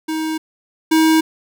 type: tone pair in turn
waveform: square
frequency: 316 / 318.6 Hz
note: D#4 / D#4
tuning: +27 / +41 cents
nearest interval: unison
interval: 14 cents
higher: second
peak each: -20 / -11 dBFS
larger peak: second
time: 0.08-0.38 / 0.91-1.21 s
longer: neither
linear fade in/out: 10 ms
effects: none